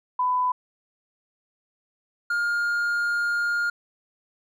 sine / triangle tone pair in turn, 1000 / 1414.2 Hz, B5 / F6, +21 / +21 cents, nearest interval tritone, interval 600 cents, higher second, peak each -20 dBFS, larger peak neither, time 0.19-0.52 / 2.3-3.7 s, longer second, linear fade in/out 5 ms, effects none

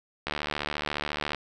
click train, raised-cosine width 0.3 ms, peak -13 dBFS, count 81, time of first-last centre 0.27-1.347 s, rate 74.3 Hz, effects none

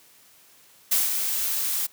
blue noise with ADSR envelope, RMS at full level -20 dBFS, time 0.91-1.87 s, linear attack 12 ms, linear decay 170 ms, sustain -6 dB, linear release 14 ms, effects white hiss -55 dBFS RMS until 1.92 s + high-pass 80 Hz 12 dB/octave

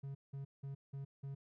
triangle tone bursts, 137.9 Hz, C#3, 9 cents flat, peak -40 dBFS, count 5, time 0.03-1.35 s, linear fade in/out 10 ms, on 120 ms, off 180 ms, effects none

